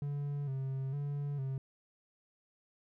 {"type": "tone with vibrato", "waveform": "triangle", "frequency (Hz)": 138.59, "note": "C#3", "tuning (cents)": 0, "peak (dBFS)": -32, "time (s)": [0.02, 1.58], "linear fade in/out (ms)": 2, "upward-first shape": "square", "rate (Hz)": 1.1, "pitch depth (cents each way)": 60, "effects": []}